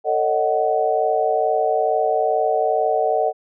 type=chord; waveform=sine; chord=D# half-diminished seventh; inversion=second; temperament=just; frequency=448 / 560 / 622.3 / 746.7 Hz; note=A4 / C#5 / D#5 / F#5; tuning=+31 / +18 / 0 / +16 cents; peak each=-22 / -26 / -21 / -20 dBFS; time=0.04-3.33 s; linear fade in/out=50 ms; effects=none